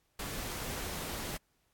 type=noise; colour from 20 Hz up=pink; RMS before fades=-39 dBFS; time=0.19-1.37 s; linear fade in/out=5 ms; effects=pink hiss -75 dBFS RMS until 1.73 s + AAC 64 kbps